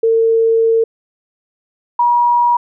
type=tone pair in turn; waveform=sine; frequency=452.9 / 959.7 Hz; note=A#4 / B5; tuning=-50 / -50 cents; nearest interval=octave + minor second; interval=1300 cents; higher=second; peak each=-9 / -9 dBFS; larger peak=neither; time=0.03-0.84 / 1.99-2.57 s; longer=first; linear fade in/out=5 ms; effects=none